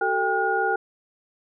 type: tone cluster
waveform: sine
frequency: 378.3 / 444 / 796 / 1436 Hz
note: F#4 / A4 / G5 / F6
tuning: +38 / +16 / +26 / +48 cents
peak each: -28 / -27 / -24 / -25 dBFS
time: 0.01-0.76 s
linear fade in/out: 5 ms
effects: none